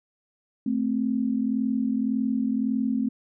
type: tone pair together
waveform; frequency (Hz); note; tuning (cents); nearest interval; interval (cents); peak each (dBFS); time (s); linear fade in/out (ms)
sine; 220 / 261.8; A3 / C4; 0 / +1; minor third; 301; -25; 0.66-3.09; 5
effects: none